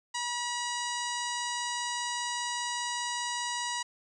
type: harmonic tone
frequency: 965 Hz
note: B5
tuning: 40 cents flat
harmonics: 1 / 2 / 3 / 4 / 5 / 6 / 7 / 8 / 9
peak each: -35 / -38 / -40 / -41 / -42 / -43 / -43 / -44 / -45 dBFS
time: 0.14-3.83 s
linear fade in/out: 10 ms
effects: 11-bit